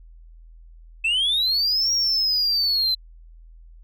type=linear two-way sweep; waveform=sine; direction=up then down; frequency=2589 to 5640 to 4033 Hz; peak=-16 dBFS; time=1.04-2.95 s; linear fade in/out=10 ms; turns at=1.92 s; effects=tanh soft clip ceiling -17 dBFS + added 41 Hz sine -43 dBFS peak until 3.83 s